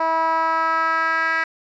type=tone with band-pass filter sweep; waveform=10% pulse; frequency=324.6 Hz; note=E4; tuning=27 cents flat; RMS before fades=-20 dBFS; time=0-1.44 s; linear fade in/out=5 ms; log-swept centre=860 to 1800 Hz; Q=2.8; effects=resampled to 16000 Hz